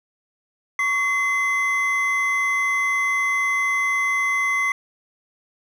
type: tone pair together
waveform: triangle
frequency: 1119 / 2052 Hz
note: C#6 / C7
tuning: +16 / -34 cents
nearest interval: minor seventh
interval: 1050 cents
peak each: -23 / -18 dBFS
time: 0.79-4.72 s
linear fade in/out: 2 ms
effects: none